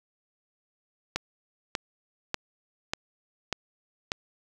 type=click train; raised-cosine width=0.2 ms; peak=-10 dBFS; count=6; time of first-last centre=1.16-4.119 s; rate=1.69 Hz; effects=8-bit